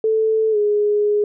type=tone with pitch glide; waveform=sine; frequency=440 to 416 Hz; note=A4 to G#4; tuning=0 to +3 cents; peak=-14 dBFS; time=0.04-1.24 s; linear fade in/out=2 ms; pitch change=-97 cents; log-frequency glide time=0.51-0.57 s; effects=none